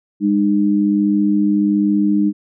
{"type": "tone pair together", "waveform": "sine", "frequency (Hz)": [203.3, 304.6], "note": ["G#3", "D#4"], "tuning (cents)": [-37, -37], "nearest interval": "perfect fifth", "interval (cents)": 700, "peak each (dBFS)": -15, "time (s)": [0.2, 2.33], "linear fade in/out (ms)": 50, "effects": []}